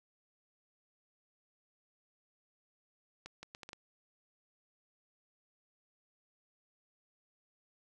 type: accelerating click train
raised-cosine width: 0.2 ms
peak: -29 dBFS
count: 6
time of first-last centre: 3.26-3.731 s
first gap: 170 ms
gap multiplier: 0.7
effects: none